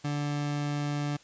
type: tone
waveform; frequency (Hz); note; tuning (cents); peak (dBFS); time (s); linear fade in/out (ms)
30% pulse; 145.8; D3; -12; -26; 0.04-1.17; 10
effects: white hiss -57 dBFS RMS until 1.23 s + resampled to 16000 Hz